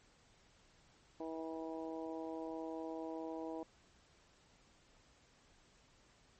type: harmonic tone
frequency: 161.4 Hz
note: E3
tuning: 36 cents flat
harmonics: 2 / 3 / 4 / 5 / 6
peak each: -44 / -47 / -48 / -52 / -53 dBFS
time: 1.2-3.63 s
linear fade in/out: 2 ms
effects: pink hiss -68 dBFS RMS until 6.39 s + MP3 32 kbps